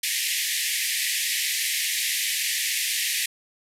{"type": "band-pass noise", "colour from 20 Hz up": "pink", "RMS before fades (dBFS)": -26, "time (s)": [0.03, 3.26], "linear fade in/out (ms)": 5, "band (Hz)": [1800, 14000], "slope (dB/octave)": 96, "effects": []}